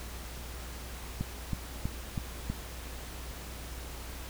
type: click train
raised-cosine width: 5 ms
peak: -19 dBFS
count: 5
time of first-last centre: 1.21-2.5 s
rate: 3.1 Hz
effects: added 60 Hz sine -42 dBFS peak until 4.29 s + pink hiss -45 dBFS RMS until 4.29 s